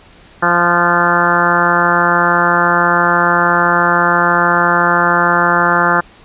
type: harmonic tone with a mistuned harmonic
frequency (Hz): 173.9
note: F3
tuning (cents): -7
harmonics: 1 / 2 / 3 / 4 / 5 / 6 / 7 / 8 / 9 / 10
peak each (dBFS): -21 / -21 / -21 / -20 / -18 / -18 / -17 / -16 / -18 / -20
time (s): 0.42-6.01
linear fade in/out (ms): 10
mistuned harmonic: 9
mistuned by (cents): -37
effects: pink hiss -43 dBFS RMS until 6.24 s + resampled to 8000 Hz